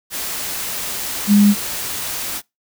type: tone in noise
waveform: sine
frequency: 204.9 Hz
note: G#3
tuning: 23 cents flat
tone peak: -8 dBFS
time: 1.27-1.55 s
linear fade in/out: 50 ms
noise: white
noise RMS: -25 dBFS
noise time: 0.1-2.42 s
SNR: +14 dB
effects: noise-tail reverb RT60 0.2 s tail -24 dB re dry